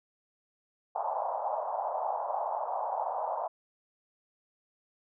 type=band-pass noise; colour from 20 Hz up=white; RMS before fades=-33 dBFS; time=0.95-3.48 s; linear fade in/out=10 ms; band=600 to 950 Hz; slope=48 dB/octave; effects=none